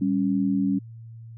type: tone pair together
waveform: sine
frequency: 195.88 / 277.2 Hz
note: G3 / C#4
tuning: -1 / 0 cents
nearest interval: tritone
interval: 601 cents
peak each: -23 dBFS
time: 0.01-0.79 s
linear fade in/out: 10 ms
effects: added 114 Hz sine -39 dBFS peak until 1.37 s